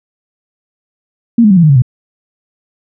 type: tone with pitch steps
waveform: sine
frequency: 233.1 / 210.1 / 189.34 / 170.64 / 153.79 / 138.6 / 124.92 Hz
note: A#3 / G#3 / F#3 / F3 / D#3 / C#3 / B2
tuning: 0 / +20 / +40 / -40 / -20 / 0 / +20 cents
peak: -3 dBFS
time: 1.38-1.821 s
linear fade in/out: 5 ms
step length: 63 ms
effects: none